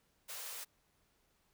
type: high-pass noise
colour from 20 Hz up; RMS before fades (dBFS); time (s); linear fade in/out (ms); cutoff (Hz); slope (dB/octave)
white; -45; 0.28-0.65; 20; 440; 96
effects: pink hiss -75 dBFS RMS until 1.53 s